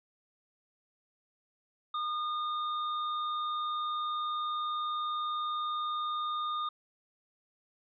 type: tone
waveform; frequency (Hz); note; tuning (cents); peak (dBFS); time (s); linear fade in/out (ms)
square; 1220; D#6; -34; -32; 1.94-6.69; 5
effects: resampled to 11025 Hz